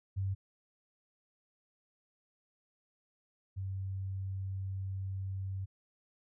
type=tone pair in turn; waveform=sine; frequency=96.7 / 95.98 Hz; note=G2 / G2; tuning=-23 / -36 cents; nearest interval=unison; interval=13 cents; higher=first; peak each=-31 / -35 dBFS; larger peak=first; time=0.16-0.35 / 3.56-5.66 s; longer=second; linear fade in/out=20 ms; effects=none